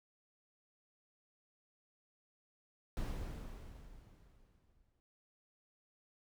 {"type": "noise with exponential decay", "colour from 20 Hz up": "brown", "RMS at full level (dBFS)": -37, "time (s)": [2.97, 5], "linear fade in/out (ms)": 0, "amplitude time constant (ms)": 440, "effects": []}